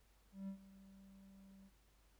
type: tone with ADSR envelope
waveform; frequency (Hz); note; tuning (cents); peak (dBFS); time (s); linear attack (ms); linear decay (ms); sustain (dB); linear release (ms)
triangle; 194.3; G3; -15; -40; 0.32-1.71; 160; 91; -17; 52
effects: added 50 Hz sine -70 dBFS peak until 2.19 s + pink hiss -75 dBFS RMS until 2.19 s